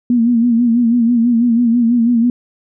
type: tone with vibrato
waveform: sine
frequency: 235.9 Hz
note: A#3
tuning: 21 cents sharp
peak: -9 dBFS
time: 0.1-2.3 s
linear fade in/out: 2 ms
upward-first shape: sine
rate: 6.1 Hz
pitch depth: 69 cents each way
effects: none